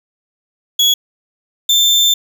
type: tone pair in turn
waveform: 35% pulse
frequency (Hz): 3360 / 3560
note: G#7 / A7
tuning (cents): +19 / +20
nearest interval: minor second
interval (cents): 101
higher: second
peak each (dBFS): -7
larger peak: neither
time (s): 0.79-0.94 / 1.69-2.14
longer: second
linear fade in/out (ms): 5
effects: none